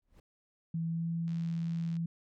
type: noise with exponential growth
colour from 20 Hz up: brown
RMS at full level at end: -48 dBFS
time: 0.02-0.2 s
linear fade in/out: 5 ms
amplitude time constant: 39 ms
type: tone with pitch glide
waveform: sine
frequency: 164.81 to 167.01 Hz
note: E3 to E3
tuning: 0 to +23 cents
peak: -31 dBFS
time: 0.74-2.06 s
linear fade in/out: 5 ms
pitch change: +23 cents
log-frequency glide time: 0.85-1.09 s
type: click train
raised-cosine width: 0.2 ms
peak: -39 dBFS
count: 54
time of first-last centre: 1.28-1.967 s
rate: 77.1 Hz
effects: none